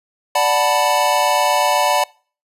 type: chord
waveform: square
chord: B minor seventh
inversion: first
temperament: equal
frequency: 587.3 / 740 / 880 / 987.8 Hz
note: D5 / F#5 / A5 / B5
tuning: 0 / 0 / 0 / 0 cents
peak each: -20 dBFS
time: 0.35-2.04 s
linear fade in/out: 5 ms
effects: noise-tail reverb RT60 0.4 s tail -24 dB re dry + resampled to 32000 Hz